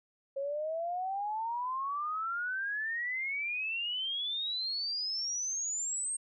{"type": "exponential sweep", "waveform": "sine", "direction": "up", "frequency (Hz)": [541, 8570], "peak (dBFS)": -32, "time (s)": [0.36, 6.17], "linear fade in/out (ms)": 10, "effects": []}